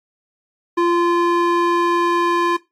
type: tone with band-pass filter sweep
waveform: square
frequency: 345.1 Hz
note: F4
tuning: 21 cents flat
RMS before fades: -17 dBFS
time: 0.77-2.57 s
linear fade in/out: 10 ms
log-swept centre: 770 to 1200 Hz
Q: 1
effects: noise-tail reverb RT60 0.2 s tail -18 dB re dry + AAC 48 kbps